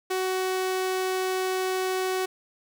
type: tone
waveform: sawtooth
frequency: 373.9 Hz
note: F#4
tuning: 18 cents sharp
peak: -21 dBFS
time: 0.1-2.26 s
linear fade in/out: 10 ms
effects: 10-bit